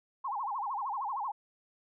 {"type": "tone with vibrato", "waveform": "sine", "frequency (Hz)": 939, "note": "A#5", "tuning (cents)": 12, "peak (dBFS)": -32, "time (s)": [0.24, 1.32], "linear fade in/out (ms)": 10, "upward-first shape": "sine", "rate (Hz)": 13, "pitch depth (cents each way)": 280, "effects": []}